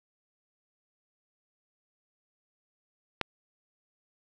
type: click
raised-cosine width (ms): 0.3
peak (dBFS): -11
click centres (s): 3.213
effects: none